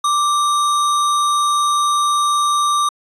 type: tone with sample-and-hold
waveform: sine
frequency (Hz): 1174.7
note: D6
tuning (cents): 0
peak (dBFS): -13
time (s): 0.04-2.89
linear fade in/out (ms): 5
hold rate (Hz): 4900
effects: resampled to 24000 Hz